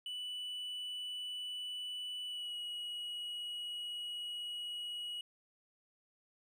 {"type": "tone with pitch glide", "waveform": "triangle", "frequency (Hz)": [2970, 2911], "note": ["F#7", "F#7"], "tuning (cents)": [6, -29], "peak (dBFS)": -38, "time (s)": [0.06, 5.21], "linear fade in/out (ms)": 2, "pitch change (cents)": -35, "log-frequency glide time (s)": [2.26, 2.55], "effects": []}